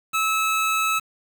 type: tone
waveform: 25% pulse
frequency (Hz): 1300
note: E6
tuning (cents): -24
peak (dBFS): -16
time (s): 0.13-1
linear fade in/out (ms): 20
effects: 7-bit